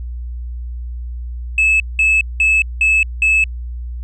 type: tone bursts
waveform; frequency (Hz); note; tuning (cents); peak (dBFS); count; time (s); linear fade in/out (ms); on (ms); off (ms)
sine; 2603; E7; -22; -8; 5; 1.58-3.44; 2; 220; 190
effects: tanh soft clip ceiling -8 dBFS + added 60 Hz sine -23 dBFS peak until 4.03 s